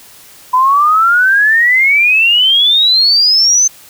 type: exponential sweep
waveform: sine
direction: up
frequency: 996 to 6272 Hz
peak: -6 dBFS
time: 0.53-3.68 s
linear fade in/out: 10 ms
effects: white hiss -39 dBFS RMS until 3.89 s